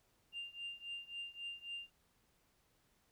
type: tone with tremolo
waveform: sine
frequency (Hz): 2794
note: F7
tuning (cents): 0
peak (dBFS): -39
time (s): 0.32-1.9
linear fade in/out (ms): 50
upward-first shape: triangle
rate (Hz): 3.7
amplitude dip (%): 95
effects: tanh soft clip ceiling -38 dBFS + pink hiss -75 dBFS RMS until 3.11 s